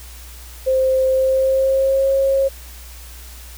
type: tone with pitch glide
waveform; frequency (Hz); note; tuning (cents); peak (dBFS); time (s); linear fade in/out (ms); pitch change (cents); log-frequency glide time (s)
sine; 523.3 to 541.8; C5 to C#5; 0 to -40; -13; 0.66-2.49; 20; +60; 1.11-2.1
effects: added 60 Hz sine -36 dBFS peak until 3.57 s + white hiss -41 dBFS RMS until 3.57 s